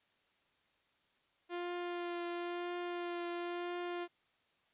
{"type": "tone with vibrato", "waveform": "sawtooth", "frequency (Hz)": 349.2, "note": "F4", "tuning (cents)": 0, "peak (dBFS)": -34, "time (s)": [1.49, 4.08], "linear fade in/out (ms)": 50, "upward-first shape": "triangle", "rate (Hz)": 0.98, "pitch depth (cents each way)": 16, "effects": ["white hiss -74 dBFS RMS until 4.73 s", "resampled to 8000 Hz"]}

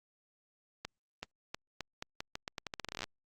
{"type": "accelerating click train", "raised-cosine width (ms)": 0.2, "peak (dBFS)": -21, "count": 22, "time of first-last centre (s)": [0.85, 3.041], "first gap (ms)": 380, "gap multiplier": 0.83, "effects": ["Opus 48 kbps"]}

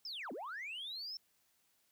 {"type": "linear two-way sweep", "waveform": "sine", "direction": "down then up", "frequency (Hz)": [5420, 212.2, 5420], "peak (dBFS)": -40, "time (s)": [0.05, 1.17], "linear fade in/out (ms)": 2, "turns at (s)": 0.32, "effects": ["tanh soft clip ceiling -39 dBFS", "white hiss -75 dBFS RMS until 1.91 s"]}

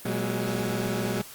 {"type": "tone cluster", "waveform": "20% pulse", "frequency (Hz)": [119.9, 187.8, 207.7], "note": ["A#2", "F#3", "G#3"], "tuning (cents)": [49, 26, 0], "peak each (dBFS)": -26, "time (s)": [0.05, 1.22], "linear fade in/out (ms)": 5, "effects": ["white hiss -45 dBFS RMS until 1.34 s", "Opus 32 kbps"]}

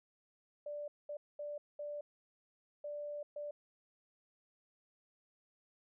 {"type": "tone bursts at uneven times", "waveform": "sine", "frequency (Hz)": 587.3, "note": "D5", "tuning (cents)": 0, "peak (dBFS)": -40, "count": 6, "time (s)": [[0.66, 0.88], [1.09, 1.17], [1.39, 1.58], [1.79, 2.01], [2.84, 3.23], [3.36, 3.51]], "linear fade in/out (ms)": 5, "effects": []}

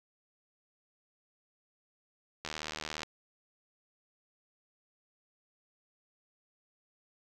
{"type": "click train", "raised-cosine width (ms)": 0.2, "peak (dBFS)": -20, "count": 46, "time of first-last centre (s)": [2.45, 3.032], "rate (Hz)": 77.3, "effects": []}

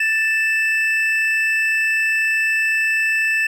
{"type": "tone pair together", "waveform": "triangle", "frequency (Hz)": [1767, 2635], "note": ["A6", "E7"], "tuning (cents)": [7, -1], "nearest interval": "perfect fifth", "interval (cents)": 692, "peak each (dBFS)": -17, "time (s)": [0, 3.47], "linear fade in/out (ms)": 5, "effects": []}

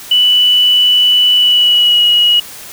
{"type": "tone with pitch glide", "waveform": "sine", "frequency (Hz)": [2970, 2906], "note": ["F#7", "F#7"], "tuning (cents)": [6, -32], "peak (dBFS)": -6, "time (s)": [0.11, 2.4], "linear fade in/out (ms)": 5, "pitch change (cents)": -38, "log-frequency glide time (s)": [1.33, 2.03], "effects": ["white hiss -31 dBFS RMS until 2.72 s"]}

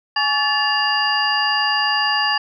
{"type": "tone cluster", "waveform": "sine", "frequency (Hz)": [837, 1132, 1741, 2817, 4789], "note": ["G#5", "C#6", "A6", "F7", "D8"], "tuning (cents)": [13, 36, -19, 14, 33], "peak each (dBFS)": [-22, -25, -21, -23, -22], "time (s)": [0.16, 2.38], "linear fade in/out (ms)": 5, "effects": []}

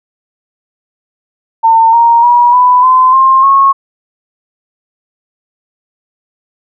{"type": "tone with pitch steps", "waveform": "sine", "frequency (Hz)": [904, 933.2, 963.3, 994.4, 1026.5, 1059.6, 1093.8], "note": ["A5", "A#5", "B5", "B5", "C6", "C6", "C#6"], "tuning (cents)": [47, 2, -43, 12, -33, 22, -23], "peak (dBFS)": -3, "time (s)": [1.63, 3.73], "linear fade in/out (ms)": 20, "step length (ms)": 300, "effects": []}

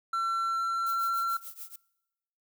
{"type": "tone with pitch glide", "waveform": "triangle", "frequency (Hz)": [1350, 1359.4], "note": ["E6", "F6"], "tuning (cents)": [41, -47], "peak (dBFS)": -25, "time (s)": [0.13, 1.37], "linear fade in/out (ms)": 5, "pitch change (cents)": 12, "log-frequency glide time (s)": [0.44, 1.2]}
{"type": "noise with tremolo", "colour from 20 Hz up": "violet", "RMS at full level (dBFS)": -40, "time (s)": [0.86, 1.76], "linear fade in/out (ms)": 5, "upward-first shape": "triangle", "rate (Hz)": 6.9, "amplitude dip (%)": 95}
{"effects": ["noise-tail reverb RT60 1.0 s tail -23 dB re dry"]}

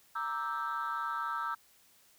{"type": "chord", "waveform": "sine", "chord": "E half-diminished seventh", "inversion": "second", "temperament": "equal", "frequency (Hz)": [932.3, 1174.7, 1318.5, 1568], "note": ["Bb5", "D6", "E6", "G6"], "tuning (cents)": [0, 0, 0, 0], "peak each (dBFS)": [-38, -39, -34, -40], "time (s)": [0.15, 1.55], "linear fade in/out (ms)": 10, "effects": ["tanh soft clip ceiling -27 dBFS", "white hiss -64 dBFS RMS until 2.18 s"]}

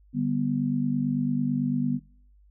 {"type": "chord", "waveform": "sine", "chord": "G major", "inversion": "second", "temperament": "just", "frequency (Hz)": [147, 196, 245], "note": ["D3", "G3", "B3"], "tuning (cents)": [2, 0, -14], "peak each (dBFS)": [-29, -31, -25], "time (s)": [0.13, 2], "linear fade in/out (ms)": 50, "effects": ["noise-tail reverb RT60 0.6 s tail -24 dB re dry", "added 50 Hz sine -54 dBFS peak until 2.5 s"]}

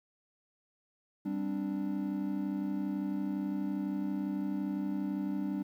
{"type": "chord", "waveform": "triangle", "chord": "G suspended fourth", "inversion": "none", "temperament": "equal", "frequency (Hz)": [196, 261.6, 293.7], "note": ["G3", "C4", "D4"], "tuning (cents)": [0, 0, 0], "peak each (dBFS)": [-33, -38, -33], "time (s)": [1.25, 5.63], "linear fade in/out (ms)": 10, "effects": ["11-bit"]}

